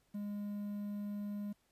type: tone with quantisation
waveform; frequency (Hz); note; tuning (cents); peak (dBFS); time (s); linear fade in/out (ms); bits
triangle; 205.3; G#3; -20; -36; 0.14-1.53; 10; 11
effects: pink hiss -75 dBFS RMS until 1.71 s + resampled to 32000 Hz